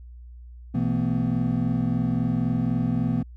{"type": "tone cluster", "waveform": "triangle", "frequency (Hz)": [124.1, 167.1, 227.9, 251.6], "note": ["B2", "E3", "A#3", "B3"], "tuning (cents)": [9, 24, -39, 32], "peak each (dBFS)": -25, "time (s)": [0.74, 3.23], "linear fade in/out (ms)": 10, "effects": ["added 60 Hz sine -40 dBFS peak until 3.36 s"]}